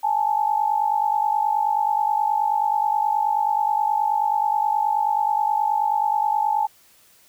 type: tone pair together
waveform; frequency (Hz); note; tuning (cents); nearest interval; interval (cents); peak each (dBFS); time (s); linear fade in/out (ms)
sine; 830.6 / 880; G#5 / A5; 0 / 0; minor second; 100; -21 / -21; 0.03-6.67; 10
effects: white hiss -55 dBFS RMS until 7.28 s